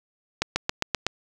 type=accelerating click train; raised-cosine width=0.2 ms; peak=-5 dBFS; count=6; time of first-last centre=0.42-1.066 s; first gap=140 ms; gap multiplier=0.96; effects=none